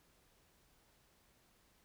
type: silence
effects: pink hiss -71 dBFS RMS until 1.84 s